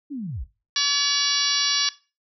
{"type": "linear sweep", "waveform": "sine", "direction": "down", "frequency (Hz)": [304.1, 34.66], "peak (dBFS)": -28, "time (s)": [0.1, 0.45], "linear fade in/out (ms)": 20}
{"type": "harmonic tone", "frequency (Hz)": 570, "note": "C#5", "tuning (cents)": 48, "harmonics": [2, 3, 4, 5, 6, 7, 8, 9, 10], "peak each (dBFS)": [-33, -29, -33, -29, -28, -27, -27, -29, -28], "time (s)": [0.76, 1.89], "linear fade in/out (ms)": 2}
{"effects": ["noise-tail reverb RT60 0.3 s tail -17 dB re dry"]}